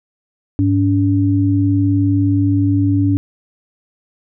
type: tone pair together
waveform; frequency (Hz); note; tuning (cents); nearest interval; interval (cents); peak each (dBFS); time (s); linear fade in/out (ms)
sine; 101.53 / 285.2; G#2 / C#4; -39 / +49; octave + tritone; 1788; -14; 0.59-3.17; 0
effects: none